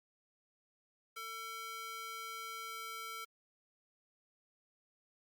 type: tone with high-pass filter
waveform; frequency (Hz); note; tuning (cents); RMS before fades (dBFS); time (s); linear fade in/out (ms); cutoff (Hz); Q
square; 450; A4; +39; -45; 1.16-3.25; 10; 1400; 1.5
effects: Opus 48 kbps